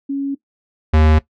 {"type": "tone pair in turn", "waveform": ["sine", "square"], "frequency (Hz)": [277.2, 77.79], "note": ["C#4", "D#2"], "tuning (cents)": [0, 0], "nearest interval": "octave + minor seventh", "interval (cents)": 2200, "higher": "first", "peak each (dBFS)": [-18, -10], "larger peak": "second", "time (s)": [[0.09, 0.35], [0.93, 1.19]], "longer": "neither", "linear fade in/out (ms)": 10, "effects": ["noise-tail reverb RT60 0.1 s tail -17 dB re dry", "low-pass 3000 Hz 12 dB/octave"]}